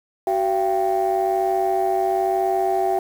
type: tone cluster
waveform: sine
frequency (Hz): 377.4 / 682 / 783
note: F#4 / F5 / G5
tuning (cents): +34 / -41 / -2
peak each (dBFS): -21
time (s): 0.27-2.99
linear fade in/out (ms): 2
effects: tanh soft clip ceiling -12 dBFS + 7-bit